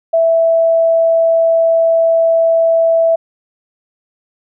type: tone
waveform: sine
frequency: 659.3 Hz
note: E5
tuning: in tune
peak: -8 dBFS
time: 0.13-3.16 s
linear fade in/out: 10 ms
effects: none